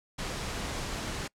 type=noise; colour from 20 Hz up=pink; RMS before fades=-35 dBFS; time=0.18-1.28 s; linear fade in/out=10 ms; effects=noise-tail reverb RT60 0.1 s tail -25 dB re dry + low-pass 8000 Hz 12 dB/octave